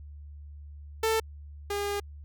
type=tone pair in turn; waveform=sawtooth; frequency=444.4 / 406.3 Hz; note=A4 / G#4; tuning=+17 / -38 cents; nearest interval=major second; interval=155 cents; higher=first; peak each=-20 / -25 dBFS; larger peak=first; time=1.03-1.2 / 1.7-2 s; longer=second; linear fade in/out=5 ms; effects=added 73 Hz sine -42 dBFS peak until 2.24 s